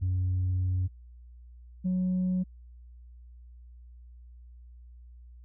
sine tone pair in turn, 91.8 / 183.6 Hz, F#2 / F#3, -13 / -13 cents, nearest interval octave, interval 1200 cents, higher second, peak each -23 dBFS, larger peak neither, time 0.01-0.88 / 1.84-2.44 s, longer first, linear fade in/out 20 ms, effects tanh soft clip ceiling -23 dBFS + added 60 Hz sine -47 dBFS peak until 5.44 s

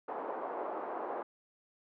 white band-pass noise, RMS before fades -39 dBFS, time 0.08-1.23 s, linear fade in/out 5 ms, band 330 to 1000 Hz, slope 24 dB/octave, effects none

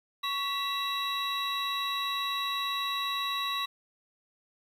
triangle tone cluster, 1115 / 1963 / 2693 / 3875 Hz, C#6 / B6 / E7 / B7, +10 / -11 / +36 / -34 cents, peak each -31 / -38 / -39 / -31 dBFS, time 0.23-3.66 s, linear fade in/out 10 ms, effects 10-bit

